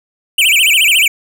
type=tone with vibrato; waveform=square; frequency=2672 Hz; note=E7; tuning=23 cents sharp; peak=-8 dBFS; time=0.38-1.08 s; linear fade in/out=5 ms; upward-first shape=sine; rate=14 Hz; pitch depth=280 cents each way; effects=none